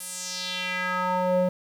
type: tone with band-pass filter sweep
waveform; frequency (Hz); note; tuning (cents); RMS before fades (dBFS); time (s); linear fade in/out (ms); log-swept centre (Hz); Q
square; 182.3; F#3; -25; -27; 0-1.49; 5; 11000 to 420; 2.6
effects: 9-bit